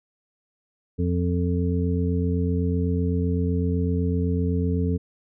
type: harmonic tone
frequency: 87.9 Hz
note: F2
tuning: 12 cents sharp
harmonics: 1 / 2 / 3 / 5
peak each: -23 / -26 / -28 / -30 dBFS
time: 0.98-4.98 s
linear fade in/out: 20 ms
effects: none